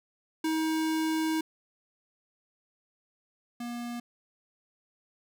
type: tone pair in turn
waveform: square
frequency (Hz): 317.6 / 239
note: D#4 / A#3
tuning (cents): +36 / +43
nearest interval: perfect fourth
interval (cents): 493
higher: first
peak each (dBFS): -27 / -35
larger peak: first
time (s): 0.44-1.41 / 3.6-4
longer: first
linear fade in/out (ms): 5
effects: none